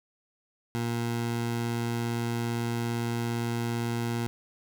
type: tone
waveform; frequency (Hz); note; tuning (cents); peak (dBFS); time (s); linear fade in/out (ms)
20% pulse; 117.6; A#2; +16; -23; 0.75-4.27; 0
effects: none